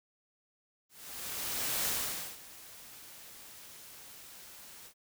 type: noise with ADSR envelope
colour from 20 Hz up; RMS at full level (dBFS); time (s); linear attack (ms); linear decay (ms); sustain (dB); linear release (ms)
white; -32; 0.89-4.94; 970; 510; -19; 76
effects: none